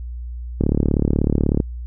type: click train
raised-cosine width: 3 ms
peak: -4 dBFS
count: 37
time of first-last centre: 0.61-1.602 s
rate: 36.3 Hz
effects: added 60 Hz sine -27 dBFS peak until 1.86 s